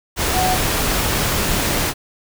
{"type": "tone in noise", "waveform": "sine", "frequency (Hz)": 740, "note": "F#5", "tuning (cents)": 0, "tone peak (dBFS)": -17, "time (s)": [0.33, 0.58], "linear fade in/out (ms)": 50, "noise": "pink", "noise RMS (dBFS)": -19, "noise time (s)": [0.16, 1.94], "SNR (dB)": -1, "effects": []}